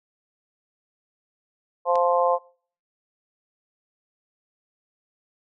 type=harmonic tone; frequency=174.61 Hz; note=F3; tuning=in tune; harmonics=3 / 4 / 5 / 6; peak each=-21 / -24 / -25 / -24 dBFS; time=1.85-2.39 s; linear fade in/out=50 ms
type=click; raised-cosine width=0.2 ms; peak=-20 dBFS; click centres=1.956 s
effects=noise-tail reverb RT60 0.5 s tail -24 dB re dry